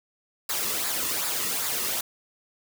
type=noise with flanger; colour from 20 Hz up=white; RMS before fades=-28 dBFS; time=0.49-2.01 s; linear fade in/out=5 ms; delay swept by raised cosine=0.33 to 1.33 ms; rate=2.6 Hz; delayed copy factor=-0.55; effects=none